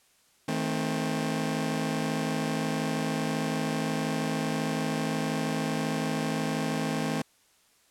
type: chord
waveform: sawtooth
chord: A diminished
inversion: second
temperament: just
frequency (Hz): 158.4 / 220 / 264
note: Eb3 / A3 / C4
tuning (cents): +31 / 0 / +16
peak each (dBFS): -28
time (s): 0.48-7.22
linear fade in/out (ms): 5
effects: white hiss -64 dBFS RMS until 7.9 s + low-pass 11000 Hz 12 dB/octave